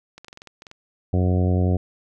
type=clicks; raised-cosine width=0.2 ms; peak=-24 dBFS; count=10; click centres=0.18 / 0.246 / 0.283 / 0.329 / 0.374 / 0.419 / 0.473 / 0.621 / 0.668 / 0.714 s
type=harmonic tone; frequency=91 Hz; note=F#2; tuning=28 cents flat; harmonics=1 / 2 / 3 / 4 / 5 / 6 / 7 / 8; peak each=-18 / -24 / -28 / -30 / -32 / -34 / -35 / -36 dBFS; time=1.13-1.77 s; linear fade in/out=5 ms
effects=none